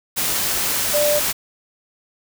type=tone in noise; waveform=sine; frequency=591 Hz; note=D5; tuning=11 cents sharp; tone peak=-16 dBFS; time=0.93-1.2 s; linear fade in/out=20 ms; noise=white; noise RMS=-21 dBFS; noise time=0.16-1.33 s; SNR=+2 dB; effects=none